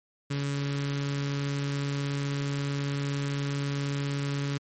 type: tone with notch filter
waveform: sawtooth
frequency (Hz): 141.1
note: C#3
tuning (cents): +31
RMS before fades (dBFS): -30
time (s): 0.3-4.58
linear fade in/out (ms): 10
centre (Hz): 730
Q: 1
effects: MP3 32 kbps